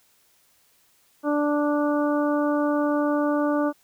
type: harmonic tone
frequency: 293.7 Hz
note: D4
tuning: in tune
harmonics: 1 / 2 / 3 / 4 / 5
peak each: -22 / -25 / -32 / -31 / -35 dBFS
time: 1.23-3.73 s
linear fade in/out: 50 ms
effects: white hiss -62 dBFS RMS until 3.83 s